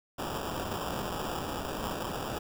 white noise with sample-and-hold, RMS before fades -35 dBFS, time 0.18-2.39 s, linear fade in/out 10 ms, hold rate 2100 Hz, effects none

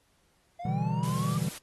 triangle linear sweep, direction up, 681 to 1200 Hz, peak -34 dBFS, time 0.59-1.38 s, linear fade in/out 10 ms
triangle chord, E minor seventh, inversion second, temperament equal, 123.47 / 146.83 / 164.81 / 196 Hz, B2 / D3 / E3 / G3, 0 / 0 / 0 / 0 cents, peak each -30 / -31 / -29 / -32 dBFS, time 0.65-1.49 s, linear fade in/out 5 ms
white noise, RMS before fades -42 dBFS, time 1.03-1.58 s, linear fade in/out 2 ms
effects pink hiss -69 dBFS RMS until 1.62 s + AAC 32 kbps

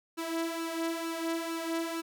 sawtooth tone with flanger, 330 Hz, E4, 2 cents sharp, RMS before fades -34 dBFS, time 0.17-2.02 s, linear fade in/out 20 ms, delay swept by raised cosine 0.72 to 3.02 ms, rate 2.2 Hz, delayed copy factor +0.6, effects none

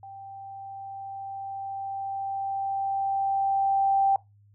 sine tone with level ramp, 784 Hz, G5, in tune, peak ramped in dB -40 to -18 dBFS, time 0.03-4.16 s, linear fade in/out 2 ms, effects noise-tail reverb RT60 0.2 s tail -20 dB re dry + added 102 Hz sine -55 dBFS peak until 4.54 s

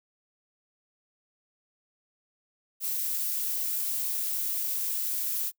violet noise with amplitude modulation, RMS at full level -29 dBFS, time 2.8-5.52 s, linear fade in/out 50 ms, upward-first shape sine, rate 285 Hz, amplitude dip 25%, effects noise-tail reverb RT60 0.1 s tail -25 dB re dry

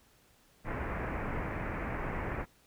pink low-pass noise, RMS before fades -36 dBFS, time 0.64-2.46 s, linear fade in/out 50 ms, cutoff 2300 Hz, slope 48 dB/octave, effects pink hiss -65 dBFS RMS until 2.66 s

